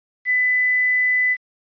sine tone with quantisation, 2000 Hz, B6, 21 cents sharp, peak -15 dBFS, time 0.25-1.37 s, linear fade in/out 50 ms, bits 7, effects resampled to 11025 Hz

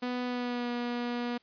sawtooth tone with pitch glide, 247.7 to 241.3 Hz, B3 to B3, +5 to -40 cents, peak -27 dBFS, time 0.02-1.38 s, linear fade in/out 10 ms, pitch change -45 cents, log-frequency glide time 0.25-0.7 s, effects white hiss -66 dBFS RMS until 1.42 s + resampled to 11025 Hz

